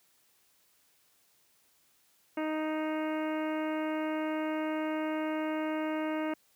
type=harmonic tone; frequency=311.1 Hz; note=D#4; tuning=in tune; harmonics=1 / 2 / 3 / 4 / 5 / 6 / 7 / 8 / 9; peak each=-32 / -36 / -41 / -44 / -45 / -49 / -46 / -53 / -51 dBFS; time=2.37-6.34 s; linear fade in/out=5 ms; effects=white hiss -68 dBFS RMS until 6.55 s + high-pass 60 Hz 12 dB/octave